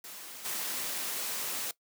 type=noise with level steps; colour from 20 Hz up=white; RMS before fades=-45 / -35 dBFS; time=0.04-1.71 s; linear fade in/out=2 ms; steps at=0.44 s; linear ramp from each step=20 ms; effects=noise-tail reverb RT60 0.1 s tail -19 dB re dry + high-pass 200 Hz 12 dB/octave